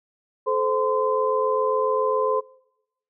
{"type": "tone cluster", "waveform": "sine", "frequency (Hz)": [432.7, 520, 1028], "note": ["A4", "C5", "C6"], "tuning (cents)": [-29, -11, -31], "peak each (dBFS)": -24, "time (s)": [0.46, 2.41], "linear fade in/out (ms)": 20, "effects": ["noise-tail reverb RT60 0.9 s tail -23 dB re dry"]}